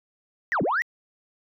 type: linear two-way sweep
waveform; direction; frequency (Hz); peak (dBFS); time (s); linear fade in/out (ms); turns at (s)
sine; down then up; 2001 to 134.4 to 2001; -20; 0.52-0.82; 0; 0.62
effects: tanh soft clip ceiling -17 dBFS